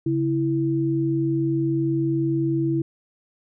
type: tone pair together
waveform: sine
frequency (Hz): 138.58 / 329.6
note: C#3 / E4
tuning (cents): 0 / 0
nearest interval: octave + minor third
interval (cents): 1500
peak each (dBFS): -24 / -21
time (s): 0.06-2.82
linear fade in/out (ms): 5
effects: none